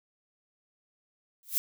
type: noise with exponential growth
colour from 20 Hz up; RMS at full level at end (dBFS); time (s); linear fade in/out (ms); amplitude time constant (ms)
violet; -23; 1.43-1.58; 0; 31
effects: none